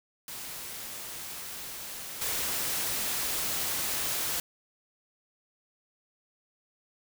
white noise with level steps, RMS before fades -40 / -31 dBFS, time 0.28-4.4 s, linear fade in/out 2 ms, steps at 2.21 s, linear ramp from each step 10 ms, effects none

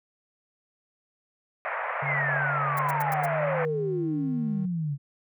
pink band-pass noise, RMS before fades -31 dBFS, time 1.65-3.65 s, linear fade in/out 0 ms, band 550 to 2200 Hz, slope 48 dB/octave
triangle tone with pitch glide, 142.5 to 154.5 Hz, C#3 to D#3, +48 to -12 cents, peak -29 dBFS, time 2.02-4.66 s, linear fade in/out 10 ms, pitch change +140 cents, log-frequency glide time 2.68-3.54 s
sine exponential sweep, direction down, 2217 to 136.2 Hz, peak -26 dBFS, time 2.04-4.98 s, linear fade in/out 50 ms
violet noise bursts, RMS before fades -37 dBFS, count 5, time 2.77-3.255 s, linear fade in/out 2 ms, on 21 ms, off 95 ms
effects none

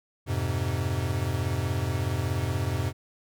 square chord, F minor, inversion none, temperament equal with one note detuned, 87.31 / 103.83 / 128.64 Hz, F2 / Ab2 / C3, 0 / 0 / -29 cents, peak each -31 dBFS, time 0.26-2.93 s, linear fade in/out 50 ms, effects none

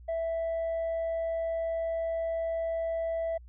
sine tone with tanh clipping, 659.3 Hz, E5, in tune, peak -29 dBFS, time 0.08-3.38 s, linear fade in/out 10 ms, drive 1 dB, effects added 60 Hz sine -47 dBFS peak until 3.48 s

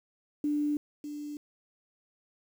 sine tone with echo, 294.9 Hz, D4, 7 cents sharp, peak -26 dBFS, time 0.44-0.77 s, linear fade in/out 2 ms, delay 600 ms, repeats 1, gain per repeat -10 dB, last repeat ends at 1.37 s, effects 9-bit

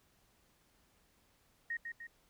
sine tone with echo, 1864.7 Hz, A#6, in tune, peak -35 dBFS, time 1.7-1.77 s, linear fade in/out 5 ms, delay 150 ms, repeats 2, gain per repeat -5 dB, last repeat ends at 2.07 s, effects pink hiss -71 dBFS RMS until 2.29 s

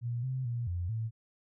sine tone with pitch steps, 119.4 / 130.1 / 119.1 / 87.8 / 112.3 Hz, A#2 / C3 / A#2 / F2 / A2, +42 / -9 / +38 / +10 / +36 cents, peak -31 dBFS, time 0.01-1.11 s, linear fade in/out 50 ms, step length 220 ms, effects none

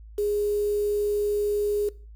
sine tone with quantisation, 413.6 Hz, G#4, 7 cents flat, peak -22 dBFS, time 0.18-1.89 s, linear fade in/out 5 ms, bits 7, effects noise-tail reverb RT60 0.4 s tail -21 dB re dry + added 54 Hz sine -42 dBFS peak until 2.15 s

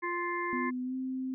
harmonic tone, 349.2 Hz, F4, in tune, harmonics 1 / 3 / 5 / 6, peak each -36 / -34 / -39 / -38 dBFS, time 0.02-0.71 s, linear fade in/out 20 ms
sine tone with pitch glide, 252 to 260 Hz, B3 to C4, +35 to -11 cents, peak -32 dBFS, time 0.53-1.34 s, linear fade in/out 0 ms, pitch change +54 cents, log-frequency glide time 0.83-0.95 s
effects none

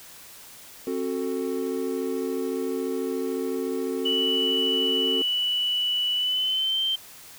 triangle chord, F# diminished, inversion second, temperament just, 266.4 / 370 / 444 Hz, C4 / F#4 / A4, +31 / 0 / +16 cents, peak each -28 dBFS, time 0.87-5.22 s, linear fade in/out 2 ms
sine tone with pitch glide, 2960 to 3129 Hz, F#7 to G7, 0 to -4 cents, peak -22 dBFS, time 4.05-6.96 s, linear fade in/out 10 ms, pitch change +96 cents, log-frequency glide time 6.14-6.82 s
effects white hiss -46 dBFS RMS until 7.38 s

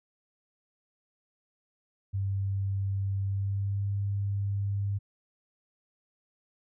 sine tone with pitch glide, 98 to 99.94 Hz, G2 to G2, 0 to +34 cents, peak -27 dBFS, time 2.13-4.99 s, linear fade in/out 20 ms, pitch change +34 cents, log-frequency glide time 3.25-3.81 s, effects none

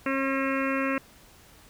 harmonic tone, 269.9 Hz, C#4, 46 cents flat, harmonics 1 / 2 / 4 / 5 / 6 / 7 / 8 / 9 / 10, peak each -28 / -31 / -34 / -35 / -36 / -36 / -37 / -38 / -38 dBFS, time 0.06-0.98 s, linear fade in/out 2 ms, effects pink hiss -54 dBFS RMS until 1.69 s

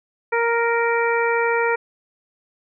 harmonic tone, 466.2 Hz, A#4, in tune, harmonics 1 / 2 / 3 / 4 / 5, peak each -20 / -23 / -25 / -26 / -27 dBFS, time 0.32-1.76 s, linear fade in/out 10 ms, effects none

